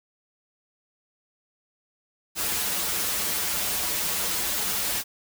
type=noise with comb filter; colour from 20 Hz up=white; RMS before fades=-27 dBFS; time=2.35-5.04 s; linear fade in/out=50 ms; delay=7.6 ms; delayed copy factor=-0.95; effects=none